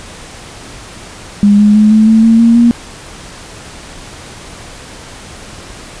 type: tone with pitch steps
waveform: sine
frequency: 204.2 / 208.5 / 212.9 / 217.3 / 221.9 / 226.6 / 231.3 / 236.2 Hz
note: G#3 / G#3 / G#3 / A3 / A3 / A#3 / A#3 / A#3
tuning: -29 / +7 / +43 / -21 / +15 / -49 / -13 / +23 cents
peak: -3 dBFS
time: 1.43-2.71 s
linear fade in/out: 0 ms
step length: 160 ms
effects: pink hiss -31 dBFS RMS until 6 s + resampled to 22050 Hz

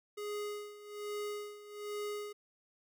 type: tone with tremolo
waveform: square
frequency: 415.3 Hz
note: G#4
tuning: in tune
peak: -37 dBFS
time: 0.17-2.33 s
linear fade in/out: 10 ms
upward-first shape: sine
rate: 1.2 Hz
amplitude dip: 80%
effects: none

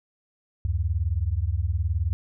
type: beating tone pair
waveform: sine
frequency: 73.42 / 92.42 Hz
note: D2 / F#2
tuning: 0 / -1 cents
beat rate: 19 Hz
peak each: -25 dBFS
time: 0.65-2.13 s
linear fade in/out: 0 ms
effects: none

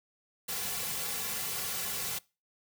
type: noise with comb filter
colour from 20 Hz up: white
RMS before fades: -35 dBFS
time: 0.48-2.19 s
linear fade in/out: 10 ms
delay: 3.2 ms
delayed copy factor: -0.95
effects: noise-tail reverb RT60 0.3 s tail -23 dB re dry

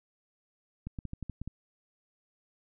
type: clicks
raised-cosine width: 5 ms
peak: -25 dBFS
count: 8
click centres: 0.87 / 0.988 / 1.053 / 1.134 / 1.227 / 1.297 / 1.416 / 1.476 s
effects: none

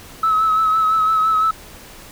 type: tone with vibrato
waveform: sine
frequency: 1293 Hz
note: E6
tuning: 34 cents flat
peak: -12 dBFS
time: 0.23-1.51 s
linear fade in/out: 5 ms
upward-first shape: sine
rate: 5.9 Hz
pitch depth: 30 cents each way
effects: tanh soft clip ceiling -9 dBFS + pink hiss -40 dBFS RMS until 2.11 s

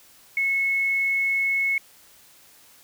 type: tone with quantisation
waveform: sine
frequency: 2191 Hz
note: C#7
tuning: 21 cents flat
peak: -20 dBFS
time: 0.37-1.78 s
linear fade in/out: 2 ms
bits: 8
effects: white hiss -53 dBFS RMS until 2.83 s

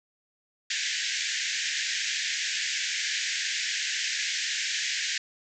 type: band-pass noise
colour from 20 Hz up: pink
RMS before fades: -30 dBFS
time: 0.7-5.18 s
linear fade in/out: 5 ms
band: 1600 to 7400 Hz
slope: 96 dB/octave
effects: none

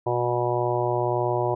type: harmonic tone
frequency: 121.6 Hz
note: B2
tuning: 26 cents flat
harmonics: 1 / 3 / 4 / 5 / 6 / 7 / 8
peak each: -29 / -26 / -32 / -28 / -30 / -32 / -30 dBFS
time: 0.06-1.55 s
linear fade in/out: 10 ms
effects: none

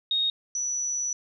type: tone pair in turn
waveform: sine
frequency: 3729 / 5919 Hz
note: A#7 / F#8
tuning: 0 / 0 cents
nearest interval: minor sixth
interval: 800 cents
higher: second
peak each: -22 / -26 dBFS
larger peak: first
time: 0.11-0.3 / 0.55-1.13 s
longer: second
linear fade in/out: 2 ms
effects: none

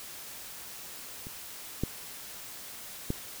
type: clicks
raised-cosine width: 3 ms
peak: -29 / -15 / -16 dBFS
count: 3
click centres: 1.269 / 1.836 / 3.104 s
effects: white hiss -44 dBFS RMS until 3.4 s

